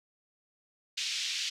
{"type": "band-pass noise", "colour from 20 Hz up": "pink", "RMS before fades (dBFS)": -34, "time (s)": [0.97, 1.5], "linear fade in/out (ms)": 10, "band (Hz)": [2600, 6000], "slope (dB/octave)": 24, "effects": []}